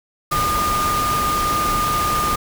sine tone in noise, 1214 Hz, D#6, 43 cents flat, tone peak -18 dBFS, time 0.31-2.36 s, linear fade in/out 10 ms, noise pink, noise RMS -24 dBFS, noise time 0.31-2.36 s, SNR +3 dB, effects none

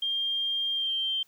sine tone with pitch glide, 3200 to 3149 Hz, G7 to G7, +35 to +7 cents, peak -26 dBFS, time 0.02-1.23 s, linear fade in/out 5 ms, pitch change -28 cents, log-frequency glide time 0.73-0.93 s, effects white hiss -64 dBFS RMS until 1.27 s

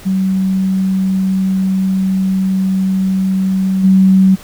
sine tone with level steps, 190 Hz, F#3, 46 cents sharp, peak -11 / -5 dBFS, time 0.05-4.36 s, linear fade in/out 20 ms, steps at 3.83 s, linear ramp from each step 20 ms, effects pink hiss -37 dBFS RMS until 4.43 s

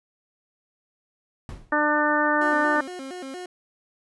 brown noise with exponential decay, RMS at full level -31 dBFS, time 1.49-1.8 s, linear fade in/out 1 ms, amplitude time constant 67 ms
harmonic tone, 298.8 Hz, D4, 30 cents sharp, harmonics 1 / 2 / 3 / 4 / 5 / 6, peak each -26 / -26 / -26 / -26 / -26 / -26 dBFS, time 1.72-2.81 s, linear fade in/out 5 ms
30% pulse tone with vibrato, 311.1 Hz, D#4, in tune, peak -31 dBFS, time 2.41-3.46 s, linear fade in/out 5 ms, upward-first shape square, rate 4.3 Hz, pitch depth 260 cents each way
effects resampled to 24000 Hz

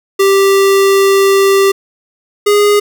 square tone pair in turn, 392 / 412.3 Hz, G4 / G#4, 0 / -13 cents, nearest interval minor second, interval 87 cents, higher second, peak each -7 dBFS, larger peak neither, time 0.19-1.72 / 2.46-2.8 s, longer first, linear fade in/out 10 ms, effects none

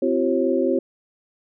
sine tone cluster, 260.1 / 338.2 / 382.8 / 541 Hz, C4 / E4 / G4 / C#5, -10 / +44 / -41 / -42 cents, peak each -23 dBFS, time 0.02-0.79 s, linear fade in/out 5 ms, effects none

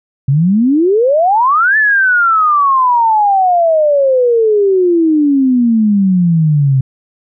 sine exponential two-way sweep, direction up then down, 129.9 to 1769 to 129.9 Hz, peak -7 dBFS, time 0.28-6.81 s, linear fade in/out 5 ms, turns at 1.77 s, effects none

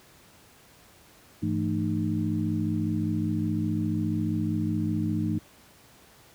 sine tone cluster, 102.1 / 167.6 / 222 / 306.9 Hz, G#2 / E3 / A3 / D#4, -29 / +29 / +16 / -24 cents, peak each -30 dBFS, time 1.42-5.39 s, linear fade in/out 10 ms, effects pink hiss -55 dBFS RMS until 6.34 s + high-pass 60 Hz 12 dB/octave

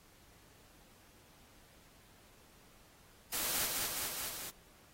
white noise with echo, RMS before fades -36 dBFS, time 3.32-3.67 s, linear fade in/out 20 ms, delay 210 ms, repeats 4, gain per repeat -2 dB, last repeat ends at 4.51 s, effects pink hiss -63 dBFS RMS until 4.93 s + AAC 48 kbps

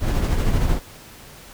brown noise with tremolo, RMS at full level -17 dBFS, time 0-0.8 s, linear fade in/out 50 ms, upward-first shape triangle, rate 13 Hz, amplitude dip 45%, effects pink hiss -43 dBFS RMS until 1.53 s

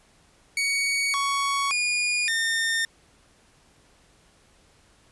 sawtooth tone with pitch steps, 2241 / 1116 / 2439 / 1818 Hz, C#7 / C#6 / D#7 / A#6, +18 / +11 / -35 / -44 cents, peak -19 dBFS, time 0.57-2.85 s, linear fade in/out 2 ms, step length 570 ms, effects pink hiss -59 dBFS RMS until 5.11 s + resampled to 24000 Hz

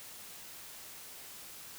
silence, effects white hiss -49 dBFS RMS until 1.78 s

